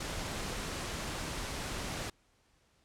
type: noise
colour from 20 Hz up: pink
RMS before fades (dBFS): -38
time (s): 0-2.1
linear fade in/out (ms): 5
effects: pink hiss -70 dBFS RMS until 2.84 s + low-pass 9000 Hz 12 dB/octave